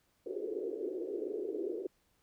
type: band-pass noise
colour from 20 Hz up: white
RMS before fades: -38 dBFS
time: 0.26-1.87 s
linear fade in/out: 5 ms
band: 340 to 440 Hz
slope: 48 dB/octave
effects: pink hiss -74 dBFS RMS until 2.22 s